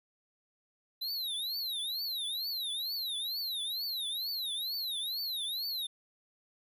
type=tone with vibrato; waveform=square; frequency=3959 Hz; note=B7; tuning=3 cents sharp; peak=-34 dBFS; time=1.01-5.87 s; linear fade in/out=10 ms; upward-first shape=triangle; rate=2.2 Hz; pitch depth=260 cents each way; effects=none